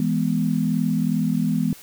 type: chord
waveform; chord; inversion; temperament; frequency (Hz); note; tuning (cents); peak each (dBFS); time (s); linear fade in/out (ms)
sine; E major; none; equal; 164.81 / 207.7 / 246.9; E3 / G#3 / B3; 0 / 0 / 0; -23; 0-1.73; 2
effects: white hiss -45 dBFS RMS until 1.82 s